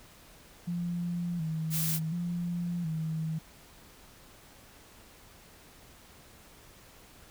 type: tone with vibrato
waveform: sine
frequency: 166.3 Hz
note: E3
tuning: 16 cents sharp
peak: -30 dBFS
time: 0.67-3.39 s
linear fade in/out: 10 ms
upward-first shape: square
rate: 0.69 Hz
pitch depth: 75 cents each way
type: noise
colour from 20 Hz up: blue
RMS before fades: -32 dBFS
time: 1.7-2 s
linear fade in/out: 50 ms
effects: pink hiss -55 dBFS RMS until 7.3 s